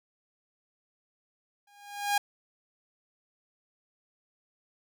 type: tone with exponential growth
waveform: sawtooth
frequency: 815 Hz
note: G#5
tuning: 33 cents flat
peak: -18 dBFS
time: 1.67-2.18 s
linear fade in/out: 5 ms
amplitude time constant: 110 ms
effects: none